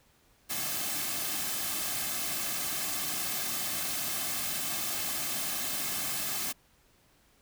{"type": "noise with comb filter", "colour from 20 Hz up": "white", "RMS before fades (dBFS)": -33, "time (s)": [0.49, 6.53], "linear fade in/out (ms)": 20, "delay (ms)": 2.1, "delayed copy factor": -0.6, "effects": ["pink hiss -65 dBFS RMS until 7.41 s"]}